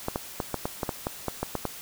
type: clicks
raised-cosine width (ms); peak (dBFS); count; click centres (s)
1; -13; 12; 0.084 / 0.159 / 0.402 / 0.543 / 0.655 / 0.832 / 0.892 / 1.069 / 1.283 / 1.43 / 1.553 / 1.653
effects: white hiss -42 dBFS RMS until 1.81 s